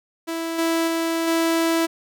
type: tone with level steps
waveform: sawtooth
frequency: 329.6 Hz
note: E4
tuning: in tune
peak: -21 / -15 / -17 / -14 dBFS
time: 0.27-1.87 s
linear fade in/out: 20 ms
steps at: 0.58 / 0.87 / 1.27 s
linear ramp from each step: 10 ms
effects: none